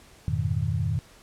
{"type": "chord", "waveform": "sine", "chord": "F half-diminished seventh", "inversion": "none", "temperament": "equal with one note detuned", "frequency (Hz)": [87.31, 103.83, 121.14, 155.56], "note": ["F2", "Ab2", "Cb3", "Eb3"], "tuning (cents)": [0, 0, -33, 0], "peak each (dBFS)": -29, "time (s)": [0.28, 0.99], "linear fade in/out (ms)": 0, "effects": ["pink hiss -53 dBFS RMS until 1.22 s", "low-pass 11000 Hz 12 dB/octave"]}